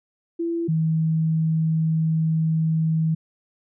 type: tone pair in turn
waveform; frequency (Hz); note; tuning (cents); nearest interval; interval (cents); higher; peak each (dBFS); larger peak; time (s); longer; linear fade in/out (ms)
sine; 336.6 / 160.14; E4 / E3; +36 / -50; octave + minor second; 1286; first; -22 / -18; second; 0.39-0.68 / 0.68-3.15; second; 10
effects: none